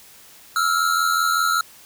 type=tone pair together; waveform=square; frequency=1311.7 / 1396.9 Hz; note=E6 / F6; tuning=-9 / 0 cents; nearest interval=minor second; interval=109 cents; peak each=-21 dBFS; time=0.56-1.61 s; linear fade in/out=2 ms; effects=white hiss -47 dBFS RMS until 1.85 s